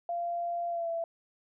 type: tone with pitch glide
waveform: sine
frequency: 690 to 668.8 Hz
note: F5 to E5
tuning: -21 to +25 cents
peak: -30 dBFS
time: 0.09-1.04 s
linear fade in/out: 2 ms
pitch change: -54 cents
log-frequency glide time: 0.69-0.89 s
effects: none